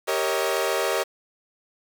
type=chord; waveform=sawtooth; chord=Eb dominant seventh; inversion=first; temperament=equal with one note detuned; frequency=392 / 466.2 / 554.4 / 634.6 Hz; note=G4 / Bb4 / Db5 / Eb5; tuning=0 / 0 / 0 / +34 cents; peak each=-24 dBFS; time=0.07-1.04 s; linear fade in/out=20 ms; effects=7-bit